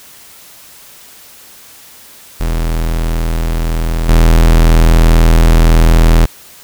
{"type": "tone with level steps", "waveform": "45% pulse", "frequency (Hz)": 41, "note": "E1", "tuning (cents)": -9, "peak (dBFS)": [-12, -4], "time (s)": [2.4, 6.26], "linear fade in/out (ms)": 10, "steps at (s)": 4.09, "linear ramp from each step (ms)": 2, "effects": ["white hiss -38 dBFS RMS until 6.63 s"]}